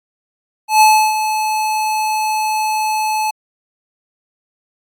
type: tone with ADSR envelope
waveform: square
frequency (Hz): 863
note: A5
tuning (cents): -34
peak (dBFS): -6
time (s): 0.68-3.31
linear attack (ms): 130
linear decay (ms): 320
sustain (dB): -10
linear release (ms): 9
effects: AAC 64 kbps